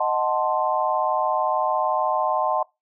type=chord; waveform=sine; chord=D# diminished seventh; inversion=none; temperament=equal; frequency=622.3 / 740 / 880 / 1046.5 Hz; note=D#5 / F#5 / A5 / C6; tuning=0 / 0 / 0 / 0 cents; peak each=-25 dBFS; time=0-2.63 s; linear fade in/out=5 ms; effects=noise-tail reverb RT60 0.2 s tail -23 dB re dry